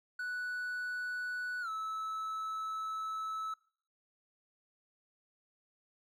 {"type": "tone with pitch glide", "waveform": "triangle", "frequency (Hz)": [1480, 1303.4], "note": ["F#6", "E6"], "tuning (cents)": [0, -20], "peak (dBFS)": -34, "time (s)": [0.19, 3.54], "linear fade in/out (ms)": 5, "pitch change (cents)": -220, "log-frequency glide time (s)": [1.61, 1.69], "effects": ["noise-tail reverb RT60 0.5 s tail -22 dB re dry"]}